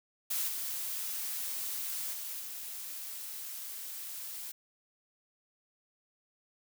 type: noise with level steps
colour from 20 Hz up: blue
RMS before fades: -33 / -37 / -40 / -42 dBFS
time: 0.3-4.52 s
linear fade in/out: 10 ms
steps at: 0.47 / 2.12 / 2.39 s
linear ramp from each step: 20 ms
effects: none